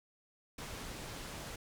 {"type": "low-pass noise", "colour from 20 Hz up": "pink", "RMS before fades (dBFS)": -45, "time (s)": [0.58, 1.56], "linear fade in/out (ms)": 5, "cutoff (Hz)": 10000, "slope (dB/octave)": 12, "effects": []}